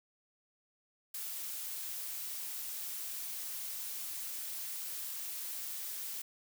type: noise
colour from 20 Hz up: blue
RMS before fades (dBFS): -41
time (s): 1.14-6.22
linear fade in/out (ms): 5
effects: none